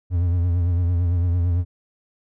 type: tone with vibrato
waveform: triangle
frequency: 87.31 Hz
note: F2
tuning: in tune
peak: -15 dBFS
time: 0.1-1.65 s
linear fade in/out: 50 ms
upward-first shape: triangle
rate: 8.9 Hz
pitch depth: 69 cents each way
effects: none